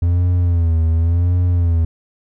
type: tone with vibrato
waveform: triangle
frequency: 85 Hz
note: F2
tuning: 46 cents flat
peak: -10 dBFS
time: 0.02-1.85 s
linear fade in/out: 5 ms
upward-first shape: sine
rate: 0.91 Hz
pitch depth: 83 cents each way
effects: none